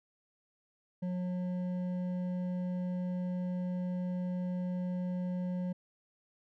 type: tone with hard clipping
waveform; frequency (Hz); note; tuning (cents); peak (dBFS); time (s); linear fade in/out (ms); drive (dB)
sine; 180.6; F#3; -42; -34; 1.02-5.73; 10; 7
effects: none